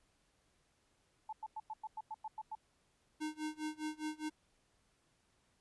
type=tone bursts; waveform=sine; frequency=870 Hz; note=A5; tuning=20 cents flat; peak=-40 dBFS; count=10; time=1.29-2.552 s; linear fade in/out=5 ms; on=38 ms; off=98 ms
type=tone with tremolo; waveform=square; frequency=307.7 Hz; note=D#4; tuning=19 cents flat; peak=-37 dBFS; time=3.2-4.3 s; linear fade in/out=20 ms; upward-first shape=sine; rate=4.9 Hz; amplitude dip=95%
effects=pink hiss -75 dBFS RMS until 5.6 s + resampled to 24000 Hz